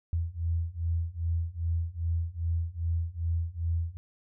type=beating tone pair; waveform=sine; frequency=82.41 / 84.91 Hz; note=E2 / F2; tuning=0 / -48 cents; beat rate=2.5 Hz; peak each=-31 / -30 dBFS; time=0.13-3.97 s; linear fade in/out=0 ms; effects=none